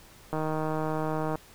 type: click train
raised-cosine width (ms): 1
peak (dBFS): -17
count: 161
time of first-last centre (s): 0.33-1.356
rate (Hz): 156
effects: pink hiss -53 dBFS RMS until 1.54 s